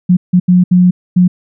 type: tone bursts at uneven times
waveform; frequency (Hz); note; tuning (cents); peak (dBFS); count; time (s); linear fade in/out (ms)
sine; 180; F#3; -47; -4; 5; 0.09-0.17 / 0.33-0.4 / 0.48-0.64 / 0.71-0.91 / 1.16-1.28; 10
effects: none